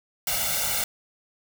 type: noise with comb filter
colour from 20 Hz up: white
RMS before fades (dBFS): -26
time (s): 0.27-0.84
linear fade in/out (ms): 2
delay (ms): 1.4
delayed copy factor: +1
effects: none